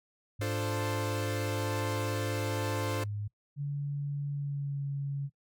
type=tone with vibrato; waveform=sine; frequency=103.83 Hz; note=G#2; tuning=in tune; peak=-33 dBFS; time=0.39-3.28 s; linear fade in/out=10 ms; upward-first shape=sine; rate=0.69 Hz; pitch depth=10 cents each way
type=chord; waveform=sawtooth; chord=D minor seventh; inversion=none; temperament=equal; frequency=293.7 / 349.2 / 440 / 523.3 Hz; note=D4 / F4 / A4 / C5; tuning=0 / 0 / 0 / 0 cents; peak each=-34 / -37 / -35 / -33 dBFS; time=0.41-3.04 s; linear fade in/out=5 ms
type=tone with pitch glide; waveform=sine; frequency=142.9 to 140.12 Hz; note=D3 to C#3; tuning=-47 to +19 cents; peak=-31 dBFS; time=3.56-5.3 s; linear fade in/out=50 ms; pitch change=-34 cents; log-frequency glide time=4.32-4.85 s
effects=noise-tail reverb RT60 0.1 s tail -22 dB re dry